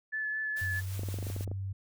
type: tone with vibrato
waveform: sine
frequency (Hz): 1731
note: A6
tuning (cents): -29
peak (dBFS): -31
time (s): 0.12-0.81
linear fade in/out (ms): 20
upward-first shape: sine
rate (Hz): 4.5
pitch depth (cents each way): 13
type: noise with tremolo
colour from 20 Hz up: white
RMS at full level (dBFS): -46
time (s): 0.56-1.45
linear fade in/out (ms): 10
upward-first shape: triangle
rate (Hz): 5.8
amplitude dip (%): 45
type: tone with pitch glide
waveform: sine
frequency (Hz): 92.5 to 96.76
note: F#2 to G2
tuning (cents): 0 to -22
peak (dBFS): -33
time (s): 0.61-1.73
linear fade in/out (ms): 10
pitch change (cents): +78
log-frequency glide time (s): 0.75-0.96
type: clicks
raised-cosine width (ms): 2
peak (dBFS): -27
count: 12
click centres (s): 0.994 / 1.034 / 1.087 / 1.142 / 1.187 / 1.227 / 1.268 / 1.301 / 1.364 / 1.409 / 1.477 / 1.515
effects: none